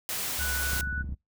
white noise, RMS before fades -32 dBFS, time 0.09-0.81 s, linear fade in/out 0 ms
triangle tone with vibrato, 68.7 Hz, C#2, 15 cents flat, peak -31 dBFS, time 0.38-1.15 s, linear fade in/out 10 ms, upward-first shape sine, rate 5.4 Hz, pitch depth 23 cents each way
sine tone, 1480 Hz, F#6, in tune, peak -31 dBFS, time 0.39-1.03 s, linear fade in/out 20 ms
clicks, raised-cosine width 5 ms, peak -27 dBFS, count 11, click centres 0.733 / 0.765 / 0.796 / 0.832 / 0.874 / 0.928 / 0.979 / 1.009 / 1.044 / 1.092 / 1.124 s
effects noise-tail reverb RT60 0.2 s tail -25 dB re dry

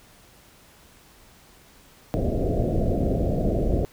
pink low-pass noise, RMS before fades -23 dBFS, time 2.14-3.85 s, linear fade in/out 0 ms, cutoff 700 Hz, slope 96 dB/octave, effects pink hiss -53 dBFS RMS until 3.92 s

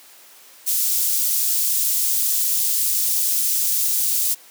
white high-pass noise, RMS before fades -20 dBFS, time 0.66-4.35 s, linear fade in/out 20 ms, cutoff 6200 Hz, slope 12 dB/octave, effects white hiss -47 dBFS RMS until 4.5 s + high-pass 300 Hz 12 dB/octave

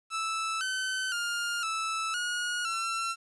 sawtooth tone with pitch steps, 1316 / 1526 / 1410 / 1314 / 1444 / 1349 Hz, E6 / G6 / F6 / E6 / F#6 / E6, -3 / -47 / +16 / -6 / -43 / +40 cents, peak -26 dBFS, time 0.1-3.16 s, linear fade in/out 50 ms, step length 510 ms, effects resampled to 24000 Hz + 10-bit

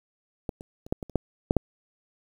clicks, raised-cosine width 2 ms, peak -16 / -27 / -29 / -11 / -21 / -30 / -9 / -7 / -6 dBFS, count 9, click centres 0.492 / 0.609 / 0.865 / 0.925 / 1.028 / 1.097 / 1.157 / 1.509 / 1.567 s, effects 8-bit

